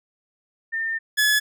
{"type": "tone pair in turn", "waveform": ["sine", "sawtooth"], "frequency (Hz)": [1808, 1706.5], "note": ["A6", "G#6"], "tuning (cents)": [47, 47], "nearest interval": "minor second", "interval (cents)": 100, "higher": "first", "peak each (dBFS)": [-23, -13], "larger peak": "second", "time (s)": [[0.72, 0.99], [1.17, 1.4]], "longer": "first", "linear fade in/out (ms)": 20, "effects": []}